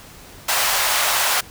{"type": "high-pass noise", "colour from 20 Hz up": "pink", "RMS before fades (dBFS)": -19, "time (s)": [0.48, 1.41], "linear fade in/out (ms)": 10, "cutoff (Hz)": 690, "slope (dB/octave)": 24, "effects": ["pink hiss -42 dBFS RMS until 1.5 s"]}